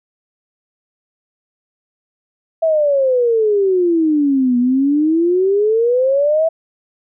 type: exponential two-way sweep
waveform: sine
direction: down then up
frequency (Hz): 660 to 241 to 660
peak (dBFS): -11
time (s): 2.62-6.49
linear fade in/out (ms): 10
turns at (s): 4.58
effects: none